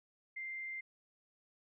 sine tone, 2093 Hz, C7, in tune, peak -40 dBFS, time 0.36-0.81 s, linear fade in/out 10 ms, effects none

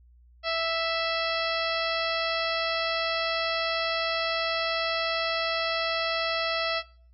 harmonic tone with a mistuned harmonic, 659.3 Hz, E5, in tune, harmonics 1 / 2 / 3 / 4 / 5 / 6 / 7 / 8, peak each -29 / -32 / -34 / -35 / -36 / -37 / -37 / -38 dBFS, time 0.43-6.83 s, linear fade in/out 50 ms, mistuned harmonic 6, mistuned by +55 cents, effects noise-tail reverb RT60 0.5 s tail -21 dB re dry + added 60 Hz sine -53 dBFS peak until 7.13 s

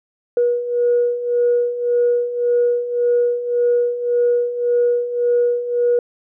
sine beating tone pair, 481 / 482.8 Hz, B4 / B4, -46 / -39 cents, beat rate 1.8 Hz, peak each -20 / -15 dBFS, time 0.37-5.99 s, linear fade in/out 2 ms, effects tanh soft clip ceiling -8 dBFS

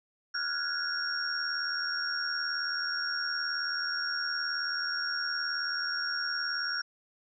sine tone cluster, 1399 / 1478 / 1657 / 5550 Hz, F6 / F#6 / G#6 / F8, +3 / -2 / -4 / -12 cents, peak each -36 / -36 / -39 / -33 dBFS, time 0.34-6.82 s, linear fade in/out 10 ms, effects none

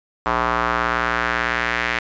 square tone with band-pass filter sweep, 59.1 Hz, A#1, 24 cents sharp, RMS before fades -21 dBFS, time 0.26-1.99 s, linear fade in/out 0 ms, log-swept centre 1100 to 2000 Hz, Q 2.3, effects resampled to 16000 Hz

